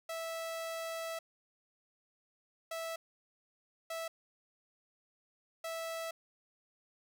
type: tone bursts at uneven times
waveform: sawtooth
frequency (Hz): 656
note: E5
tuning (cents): -9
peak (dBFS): -34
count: 4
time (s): 0.09-1.19 / 2.71-2.96 / 3.9-4.08 / 5.64-6.11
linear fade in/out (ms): 5
effects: none